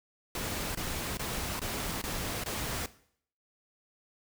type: noise bursts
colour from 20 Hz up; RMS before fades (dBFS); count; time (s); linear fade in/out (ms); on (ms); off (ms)
pink; -35; 6; 0.35-2.86; 2; 400; 22
effects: noise-tail reverb RT60 0.6 s tail -17 dB re dry